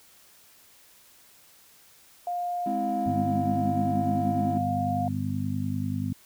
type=tone; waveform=sine; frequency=707 Hz; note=F5; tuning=21 cents sharp; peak=-27 dBFS; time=2.27-5.08 s; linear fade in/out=2 ms
type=chord; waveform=triangle; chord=Ab augmented; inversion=none; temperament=equal; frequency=207.7 / 261.6 / 329.6 Hz; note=Ab3 / C4 / E4; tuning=0 / 0 / 0 cents; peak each=-30 / -30 / -33 dBFS; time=2.66-4.58 s; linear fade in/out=5 ms
type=harmonic tone; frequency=50.3 Hz; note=G1; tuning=45 cents sharp; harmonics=2 / 3 / 4 / 5; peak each=-31 / -34 / -33 / -31 dBFS; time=3.06-6.13 s; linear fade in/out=5 ms
effects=white hiss -56 dBFS RMS until 6.25 s